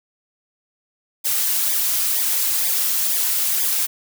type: noise with flanger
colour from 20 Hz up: blue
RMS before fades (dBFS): -20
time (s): 1.24-3.87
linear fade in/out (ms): 20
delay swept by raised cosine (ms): 0.7 to 5.4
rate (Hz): 2.1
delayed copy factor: -0.9
effects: none